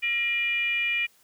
sine tone with frequency modulation, 2400 Hz, D7, 37 cents sharp, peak -23 dBFS, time 0.02-1.07 s, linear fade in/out 20 ms, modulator 518 Hz, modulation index 0.63, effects white hiss -61 dBFS RMS until 1.23 s

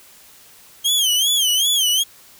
sawtooth tone with vibrato, 3176 Hz, G7, 22 cents sharp, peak -12 dBFS, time 0.84-2.04 s, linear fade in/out 20 ms, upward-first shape sine, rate 2.6 Hz, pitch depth 140 cents each way, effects white hiss -47 dBFS RMS until 2.39 s

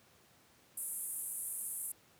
white band-pass noise, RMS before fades -41 dBFS, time 0.77-1.92 s, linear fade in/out 5 ms, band 8800 to 12000 Hz, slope 48 dB/octave, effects pink hiss -65 dBFS RMS until 2.19 s + high-pass 100 Hz 12 dB/octave

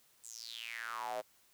square tone with high-pass filter sweep, 57.7 Hz, A#1, 17 cents flat, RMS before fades -43 dBFS, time 0.23-1.22 s, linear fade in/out 20 ms, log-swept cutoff 8200 to 560 Hz, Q 6.9, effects white hiss -68 dBFS RMS until 1.53 s

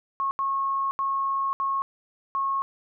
sine tone bursts at uneven times, 1091 Hz, C#6, 28 cents flat, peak -23 dBFS, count 5, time 0.2-0.31 / 0.39-0.91 / 0.99-1.53 / 1.6-1.82 / 2.35-2.62 s, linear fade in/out 0 ms, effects none

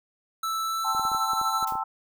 square tone with pitch glide, 1318.5 to 1330.7 Hz, E6 to E6, 0 to +16 cents, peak -27 dBFS, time 0.43-1.65 s, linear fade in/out 5 ms, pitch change +16 cents, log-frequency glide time 0.63-0.94 s
sine chord, A minor seventh, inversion third, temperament equal, 784 / 880 / 1046.5 / 1318.5 Hz, G5 / A5 / C6 / E6, 0 / 0 / 0 / 0 cents, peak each -33 / -30 / -36 / -31 dBFS, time 0.84-1.84 s, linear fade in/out 10 ms
clicks, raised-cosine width 2 ms, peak -29 dBFS, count 10, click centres 0.949 / 0.996 / 1.052 / 1.117 / 1.148 / 1.334 / 1.414 / 1.627 / 1.723 / 1.754 s
blue noise with exponential decay, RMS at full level -34 dBFS, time 1.67-1.84 s, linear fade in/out 5 ms, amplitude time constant 35 ms
effects none

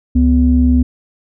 sine tone pair together, 69.96 / 249.3 Hz, C#2 / B3, +17 / +16 cents, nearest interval octave + minor seventh, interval 2199 cents, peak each -10 dBFS, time 0.15-0.83 s, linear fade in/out 10 ms, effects tanh soft clip ceiling 0 dBFS

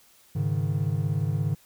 triangle chord, Ab suspended fourth, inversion none, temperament equal, 103.83 / 138.59 / 155.56 Hz, Ab2 / Db3 / Eb3, 0 / 0 / 0 cents, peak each -26 dBFS, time 0.35-1.55 s, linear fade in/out 10 ms, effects white hiss -58 dBFS RMS until 1.65 s

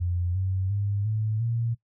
sine tone with pitch steps, 88.1 / 94.42 / 101.2 / 108.46 / 116.25 Hz, F2 / F#2 / G#2 / A2 / A#2, +16 / +36 / -44 / -24 / -4 cents, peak -24 dBFS, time 0-1.75 s, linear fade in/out 20 ms, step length 350 ms, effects noise-tail reverb RT60 0.1 s tail -18 dB re dry

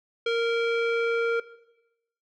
square tone with low-pass filter sweep, 463.9 Hz, A#4, 8 cents flat, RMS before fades -25 dBFS, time 0.26-1.4 s, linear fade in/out 5 ms, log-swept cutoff 3200 to 1900 Hz, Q 2.2, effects noise-tail reverb RT60 0.9 s tail -17 dB re dry

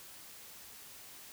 silence, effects white hiss -52 dBFS RMS until 1.32 s

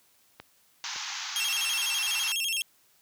clicks, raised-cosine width 0.3 ms, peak -25 dBFS, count 2, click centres 0.4 / 0.961 s
white band-pass noise, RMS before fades -36 dBFS, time 0.84-2.32 s, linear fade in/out 0 ms, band 780 to 6700 Hz, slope 96 dB/octave
sawtooth tone with vibrato, 2960 Hz, F#7, in tune, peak -24 dBFS, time 1.36-2.62 s, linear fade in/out 0 ms, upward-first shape square, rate 12 Hz, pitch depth 160 cents each way
effects white hiss -64 dBFS RMS until 3.01 s + high-pass 60 Hz 12 dB/octave

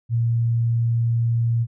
sine tone, 116.54 Hz, A#2, in tune, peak -17 dBFS, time 0.09-1.67 s, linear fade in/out 50 ms, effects none

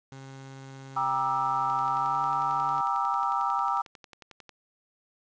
sawtooth tone with pitch glide, 134.6 to 143.43 Hz, C3 to D3, +49 to -41 cents, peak -38 dBFS, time 0.12-2.81 s, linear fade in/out 0 ms, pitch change +110 cents, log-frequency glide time 1.83-2.2 s
sine chord, E half-diminished seventh, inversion first, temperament just, 791.1 / 949.3 / 1186.7 / 1318.5 Hz, G5 / Bb5 / D6 / E6, +16 / +31 / +18 / 0 cents, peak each -30 dBFS, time 0.96-3.82 s, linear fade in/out 10 ms
click train, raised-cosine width 0.2 ms, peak -29 dBFS, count 32, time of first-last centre 1.7-4.493 s, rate 11.1 Hz
effects resampled to 16000 Hz + 9-bit

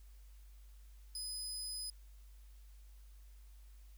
25% pulse tone, 5010 Hz, D#8, 11 cents sharp, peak -36 dBFS, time 1.15-1.9 s, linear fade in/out 2 ms, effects added 50 Hz sine -54 dBFS peak until 3.97 s + white hiss -71 dBFS RMS until 3.97 s

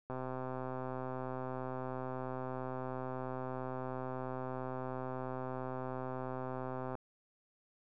click train, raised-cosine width 1 ms, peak -27 dBFS, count 885, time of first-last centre 0.1-6.953 s, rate 129 Hz, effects none

